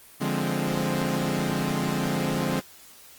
sawtooth chord, D half-diminished seventh, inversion none, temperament equal, 146.83 / 174.61 / 207.7 / 261.6 Hz, D3 / F3 / Ab3 / C4, 0 / 0 / 0 / 0 cents, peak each -26 dBFS, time 0.2-2.61 s, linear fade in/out 20 ms, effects white hiss -50 dBFS RMS until 3.18 s + Opus 24 kbps

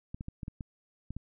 clicks, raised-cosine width 5 ms, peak -26 dBFS, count 8, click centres 0.145 / 0.209 / 0.284 / 0.432 / 0.481 / 0.608 / 1.106 / 1.166 s, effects none

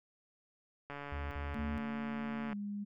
click train, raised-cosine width 0.5 ms, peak -29 dBFS, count 234, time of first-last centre 0.9-2.529 s, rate 143 Hz
triangle tone bursts, 74.7 Hz, D2, 30 cents sharp, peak -36 dBFS, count 3, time 1.12-1.778 s, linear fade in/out 0 ms, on 190 ms, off 44 ms
sine tone with pitch glide, 223.9 to 204.1 Hz, A3 to G#3, +30 to -30 cents, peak -37 dBFS, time 1.54-2.85 s, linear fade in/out 20 ms, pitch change -160 cents, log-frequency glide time 2.48-2.54 s
effects none

